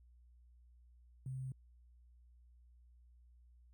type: tone with sample-and-hold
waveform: sine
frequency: 130.81 Hz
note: C3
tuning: in tune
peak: -40 dBFS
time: 1.26-1.52 s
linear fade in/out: 2 ms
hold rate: 8820 Hz
effects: added 60 Hz sine -61 dBFS peak until 3.73 s